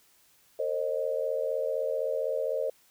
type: tone cluster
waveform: sine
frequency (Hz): 456.4 / 532 / 616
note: A#4 / C5 / D#5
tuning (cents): -37 / +29 / -17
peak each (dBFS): -33 / -30 / -32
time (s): 0.59-2.7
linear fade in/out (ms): 5
effects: white hiss -63 dBFS RMS until 2.9 s